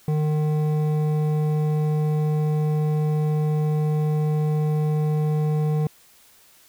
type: tone with hard clipping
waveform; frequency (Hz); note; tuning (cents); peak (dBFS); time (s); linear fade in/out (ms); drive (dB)
sine; 152.4; D#3; -36; -21; 0.08-5.87; 2; 10
effects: white hiss -54 dBFS RMS until 6.68 s